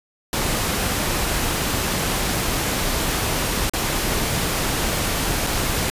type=noise with dropouts; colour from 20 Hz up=pink; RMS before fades=-22 dBFS; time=0.33-5.9 s; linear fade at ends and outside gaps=1 ms; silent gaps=3.696-3.735 / 5.467-5.47 s; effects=resampled to 32000 Hz